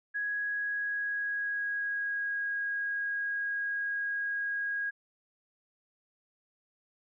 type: tone with pitch glide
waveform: sine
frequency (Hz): 1664 to 1641.1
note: G#6 to G#6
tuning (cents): +3 to -21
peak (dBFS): -30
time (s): 0.14-4.91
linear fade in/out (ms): 20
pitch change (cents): -24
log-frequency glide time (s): 0.32-2.51
effects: none